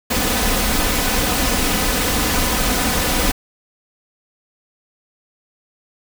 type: noise with comb filter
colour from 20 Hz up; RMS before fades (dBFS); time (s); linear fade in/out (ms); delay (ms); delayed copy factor
pink; -18; 0.1-3.32; 10; 4; +0.55
effects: none